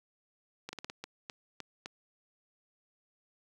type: clicks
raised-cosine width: 0.2 ms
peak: -23 dBFS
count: 9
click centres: 0.69 / 0.73 / 0.787 / 0.845 / 0.899 / 1.04 / 1.298 / 1.603 / 1.859 s
effects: high-pass 60 Hz 12 dB/octave + 9-bit